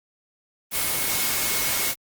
sine tone in noise, 2180 Hz, C#7, 29 cents flat, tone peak -34 dBFS, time 0.71-1.95 s, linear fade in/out 50 ms, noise white, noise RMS -24 dBFS, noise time 0.71-1.95 s, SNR -13 dB, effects Opus 24 kbps

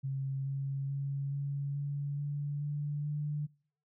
sine tone with pitch steps, 135.6 / 137.33 / 139.09 / 140.87 / 142.67 / 144.5 / 146.34 / 148.21 Hz, C#3 / C#3 / C#3 / C#3 / D3 / D3 / D3 / D3, -38 / -16 / +6 / +28 / -50 / -28 / -6 / +16 cents, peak -32 dBFS, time 0.03-3.47 s, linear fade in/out 20 ms, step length 430 ms, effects noise-tail reverb RT60 0.5 s tail -24 dB re dry

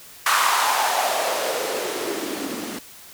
blue noise with band-pass filter sweep, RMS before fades -23 dBFS, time 0.26-2.79 s, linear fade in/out 5 ms, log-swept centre 1200 to 230 Hz, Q 4, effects white hiss -44 dBFS RMS until 3.13 s

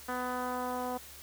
10% pulse tone with low-pass filter sweep, 250 Hz, B3, 21 cents sharp, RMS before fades -35 dBFS, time 0.08-0.98 s, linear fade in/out 10 ms, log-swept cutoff 1700 to 830 Hz, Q 1.4, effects added 71 Hz sine -57 dBFS peak until 1.22 s + white hiss -50 dBFS RMS until 1.22 s

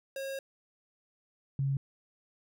square / sine tone pair in turn, 542 / 137.31 Hz, C#5 / C#3, -39 / -16 cents, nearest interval 2 octaves, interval 2377 cents, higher first, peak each -36 / -27 dBFS, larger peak second, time 0.16-0.39 / 1.59-1.77 s, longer first, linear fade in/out 2 ms, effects none

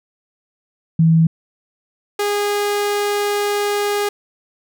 sine / sawtooth tone pair in turn, 162.9 / 410.5 Hz, E3 / G#4, -20 / -20 cents, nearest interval octave + major third, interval 1600 cents, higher second, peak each -9 / -13 dBFS, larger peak first, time 0.99-1.27 / 2.19-4.09 s, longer second, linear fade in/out 5 ms, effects none

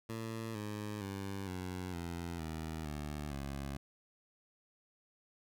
15% pulse tone with pitch steps, 112.7 / 105.15 / 98.11 / 91.54 / 85.41 / 79.69 / 74.35 / 69.37 Hz, A2 / G#2 / G2 / F#2 / F2 / D#2 / D2 / C#2, +42 / +22 / +2 / -18 / -38 / +42 / +22 / +2 cents, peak -33 dBFS, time 0.09-3.77 s, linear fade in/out 5 ms, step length 460 ms, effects none

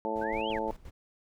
harmonic tone, 110 Hz, A2, in tune, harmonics 2 / 3 / 4 / 5 / 6 / 7 / 8, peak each -40 / -38 / -36 / -36 / -40 / -44 / -34 dBFS, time 0.05-0.71 s, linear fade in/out 0 ms
brown noise with tremolo, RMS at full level -43 dBFS, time 0.15-0.91 s, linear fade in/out 20 ms, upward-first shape square, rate 5.7 Hz, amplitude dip 75%
sine exponential two-way sweep, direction up then down, 1480 to 3322 to 1480 Hz, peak -37 dBFS, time 0.21-0.59 s, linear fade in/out 10 ms, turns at 0.5 s
effects none

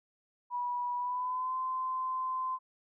sine tone with pitch glide, 976 to 1032.8 Hz, B5 to C6, -21 to -23 cents, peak -31 dBFS, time 0.5-2.59 s, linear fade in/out 50 ms, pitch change +98 cents, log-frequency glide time 0.96-1.56 s, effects none

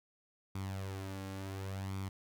sawtooth tone with flanger, 96.5 Hz, G2, 27 cents flat, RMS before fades -41 dBFS, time 0.55-2.09 s, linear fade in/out 5 ms, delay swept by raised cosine 0.86 to 3.66 ms, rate 0.7 Hz, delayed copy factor +0.6, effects none

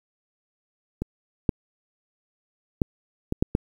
clicks, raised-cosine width 3 ms, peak -14 / -6 / -7 / -12 / -6 / -7 dBFS, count 6, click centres 1.02 / 1.492 / 2.818 / 3.324 / 3.425 / 3.551 s, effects 8-bit

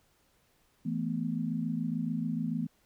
sine chord, E suspended fourth, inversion none, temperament equal, 164.81 / 220 / 246.9 Hz, E3 / A3 / B3, 0 / 0 / 0 cents, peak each -34 dBFS, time 0.85-2.67 s, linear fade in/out 10 ms, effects pink hiss -69 dBFS RMS until 2.85 s

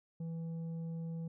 triangle tone with tanh clipping, 164.81 Hz, E3, in tune, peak -39 dBFS, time 0.2-1.28 s, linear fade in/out 5 ms, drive 10 dB, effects none

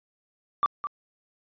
sine tone with echo, 1165 Hz, D6, 14 cents flat, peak -17 dBFS, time 0.63-0.66 s, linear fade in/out 0 ms, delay 210 ms, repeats 1, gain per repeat -10 dB, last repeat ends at 0.87 s, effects tanh soft clip ceiling -16 dBFS + resampled to 11025 Hz

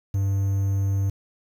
triangle tone with quantisation, 98 Hz, G2, in tune, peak -18 dBFS, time 0.14-1.1 s, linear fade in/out 5 ms, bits 8, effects none

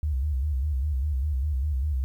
sine tone with vibrato, 70.1 Hz, C#2, 20 cents sharp, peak -23 dBFS, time 0.03-2.04 s, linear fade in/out 0 ms, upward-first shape square, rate 5 Hz, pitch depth 130 cents each way, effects 10-bit

